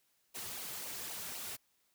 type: noise with flanger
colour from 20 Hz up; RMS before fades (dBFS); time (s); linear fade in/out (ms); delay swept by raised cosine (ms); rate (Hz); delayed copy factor
white; -43; 0.34-1.57; 20; 0.55 to 3.95; 3.9; -0.6
effects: white hiss -75 dBFS RMS until 1.94 s